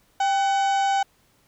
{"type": "harmonic tone with a mistuned harmonic", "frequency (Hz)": 751, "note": "F#5", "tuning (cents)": 26, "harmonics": [1, 2, 3, 4, 5, 6, 7, 8, 9, 10], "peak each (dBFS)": [-19, -31, -38, -35, -41, -45, -47, -44, -44, -45], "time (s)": [0.2, 1.03], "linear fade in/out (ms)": 5, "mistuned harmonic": 1, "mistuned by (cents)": 84, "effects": ["pink hiss -62 dBFS RMS until 1.47 s"]}